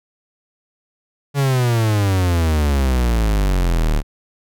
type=exponential sweep; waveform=45% pulse; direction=down; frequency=143.3 to 36.23 Hz; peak=-14 dBFS; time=1.34-4.03 s; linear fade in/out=50 ms; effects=none